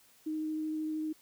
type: tone with vibrato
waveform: sine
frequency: 311.1 Hz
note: D#4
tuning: in tune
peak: -32 dBFS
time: 0.26-1.13 s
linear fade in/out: 10 ms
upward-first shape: triangle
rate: 13 Hz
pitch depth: 10 cents each way
effects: white hiss -63 dBFS RMS until 1.21 s